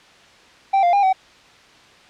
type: tone with pitch steps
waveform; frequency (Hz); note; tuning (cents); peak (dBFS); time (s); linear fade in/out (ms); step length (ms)
triangle; 781 / 698 / 805 / 759; G5 / F5 / G5 / F#5; -7 / -1 / +46 / +44; -11; 0.73-1.13; 10; 100
effects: white hiss -48 dBFS RMS until 2.09 s + low-pass 4000 Hz 12 dB/octave